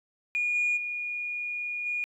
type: tone with level steps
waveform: sine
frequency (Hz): 2439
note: D#7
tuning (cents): -35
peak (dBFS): -24 / -22 / -30 / -27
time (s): 0.35-2.04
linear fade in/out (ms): 0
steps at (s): 0.54 / 0.76 / 1.85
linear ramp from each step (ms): 20
effects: tanh soft clip ceiling -20 dBFS